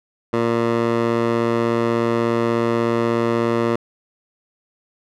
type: tone with band-pass filter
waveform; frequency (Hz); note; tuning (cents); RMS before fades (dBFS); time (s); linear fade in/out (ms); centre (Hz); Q
15% pulse; 116.54; A#2; 0; -19; 0.33-3.76; 5; 640; 0.64
effects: none